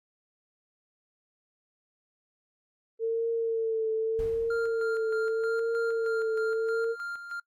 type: tone with vibrato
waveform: sine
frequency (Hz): 450.6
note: A4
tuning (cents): +41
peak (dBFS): -25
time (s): 2.99-6.96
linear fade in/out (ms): 50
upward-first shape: triangle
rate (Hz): 0.81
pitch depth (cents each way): 40
type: noise with exponential decay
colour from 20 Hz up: brown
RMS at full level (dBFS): -38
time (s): 4.19-4.98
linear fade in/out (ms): 1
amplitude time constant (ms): 170
type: tone with tremolo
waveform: triangle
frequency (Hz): 1396.9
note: F6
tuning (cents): 0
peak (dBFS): -31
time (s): 4.5-7.4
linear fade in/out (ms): 5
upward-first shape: square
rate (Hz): 3.2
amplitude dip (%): 55
effects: noise-tail reverb RT60 0.1 s tail -24 dB re dry + AAC 64 kbps